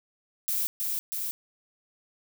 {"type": "noise with echo", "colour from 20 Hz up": "violet", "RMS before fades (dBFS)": -28, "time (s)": [0.48, 0.67], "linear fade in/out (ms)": 0, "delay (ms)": 320, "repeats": 2, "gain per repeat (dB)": -2, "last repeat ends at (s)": 1.31, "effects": []}